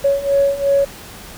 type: beating tone pair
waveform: sine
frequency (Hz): 556 / 558.8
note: C#5 / C#5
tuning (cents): +5 / +14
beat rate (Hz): 2.8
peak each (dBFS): -17 / -14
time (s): 0.04-0.85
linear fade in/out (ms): 10
effects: tanh soft clip ceiling -5 dBFS + pink hiss -36 dBFS RMS until 1.37 s